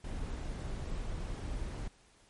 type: noise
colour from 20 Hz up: brown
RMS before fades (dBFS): -38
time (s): 0.04-1.88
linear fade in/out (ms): 5
effects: pink hiss -64 dBFS RMS until 2.29 s + MP3 48 kbps